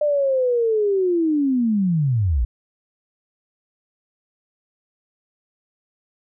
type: linear sweep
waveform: sine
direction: down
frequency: 602 to 51.5 Hz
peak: -16 dBFS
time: 0.01-2.45 s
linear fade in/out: 5 ms
effects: none